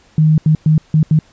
sine tone bursts at uneven times, 155.56 Hz, D#3, in tune, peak -7 dBFS, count 5, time 0.18-0.38 / 0.46-0.55 / 0.66-0.78 / 0.94-1.03 / 1.11-1.19 s, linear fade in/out 2 ms, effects pink hiss -50 dBFS RMS until 1.32 s + resampled to 16000 Hz

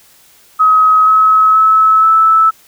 sine tone with pitch steps, 1271 / 1284.3 / 1297.7 / 1311.3 Hz, D#6 / E6 / E6 / E6, +36 / -46 / -28 / -9 cents, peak -5 dBFS, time 0.59-2.51 s, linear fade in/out 20 ms, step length 480 ms, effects white hiss -46 dBFS RMS until 2.67 s

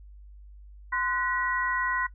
sine tone cluster, 1031 / 1479 / 1927 Hz, C6 / F#6 / B6, -26 / -1 / -43 cents, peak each -30 dBFS, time 0.92-2.07 s, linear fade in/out 10 ms, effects noise-tail reverb RT60 0.1 s tail -17 dB re dry + added 50 Hz sine -45 dBFS peak until 2.14 s

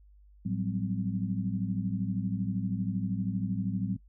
sine tone cluster, 109.4 / 182.1 / 194.8 / 257.2 Hz, A2 / F#3 / G3 / C4, -9 / -27 / -11 / -30 cents, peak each -35 / -32 / -33 / -39 dBFS, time 0.45-3.97 s, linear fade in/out 10 ms, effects noise-tail reverb RT60 0.1 s tail -19 dB re dry + added 50 Hz sine -54 dBFS peak until 4.08 s

